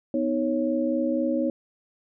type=tone cluster; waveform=sine; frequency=249.6 / 313.6 / 551 Hz; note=B3 / D#4 / C#5; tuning=+19 / +14 / -11 cents; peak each=-26 / -26 / -27 dBFS; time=0.14-1.5 s; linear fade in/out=2 ms; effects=none